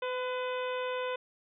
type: harmonic tone with a mistuned harmonic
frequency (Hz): 505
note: B4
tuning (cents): +39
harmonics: 1 / 2 / 3 / 4 / 5 / 6 / 7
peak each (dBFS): -33 / -38 / -42 / -47 / -44 / -48 / -48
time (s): 0.02-1.16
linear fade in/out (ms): 5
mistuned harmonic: 3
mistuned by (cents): -31
effects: none